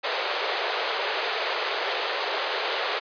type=band-pass noise; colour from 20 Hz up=pink; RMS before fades=-28 dBFS; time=0.03-3 s; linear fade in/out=20 ms; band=410 to 4600 Hz; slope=48 dB/octave; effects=resampled to 11025 Hz